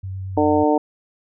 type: tone with vibrato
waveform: sine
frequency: 95.1 Hz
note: F#2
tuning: 48 cents sharp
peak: -26 dBFS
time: 0.03-0.64 s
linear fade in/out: 10 ms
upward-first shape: sine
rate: 8.9 Hz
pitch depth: 12 cents each way
type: harmonic tone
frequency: 150 Hz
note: D3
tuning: 37 cents sharp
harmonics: 2 / 3 / 4 / 5 / 6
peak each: -18 / -20 / -21 / -22 / -23 dBFS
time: 0.37-0.78 s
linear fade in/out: 5 ms
effects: none